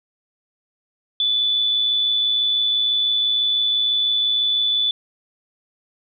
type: tone with amplitude modulation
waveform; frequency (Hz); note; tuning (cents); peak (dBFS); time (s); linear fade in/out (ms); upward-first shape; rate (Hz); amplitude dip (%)
sine; 3478; A7; -21; -15; 1.2-4.91; 2; sine; 106; 30
effects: none